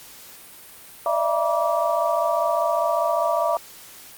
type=tone cluster; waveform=sine; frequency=590 / 615 / 670 / 958 / 1164 Hz; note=D5 / D#5 / E5 / A#5 / D6; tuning=+8 / -20 / +28 / +47 / -16 cents; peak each=-27 / -29 / -22 / -26 / -26 dBFS; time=1.06-3.57 s; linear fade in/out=2 ms; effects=white hiss -44 dBFS RMS until 4.17 s + Opus 48 kbps